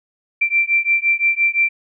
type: beating tone pair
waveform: sine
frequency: 2349 / 2354.8 Hz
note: D7 / D7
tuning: 0 / +4 cents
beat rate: 5.8 Hz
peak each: -17 dBFS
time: 0.41-1.69 s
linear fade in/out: 10 ms
effects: none